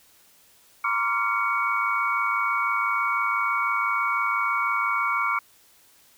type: tone cluster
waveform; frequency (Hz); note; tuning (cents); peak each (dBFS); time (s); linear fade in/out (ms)
sine; 947 / 1051 / 1157 / 1381 / 2239; A#5 / C6 / D6 / F6 / C#7; +27 / +7 / -26 / -20 / +17; -34 / -31 / -26 / -27 / -27; 0.84-5.39; 5
effects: white hiss -57 dBFS RMS until 6.17 s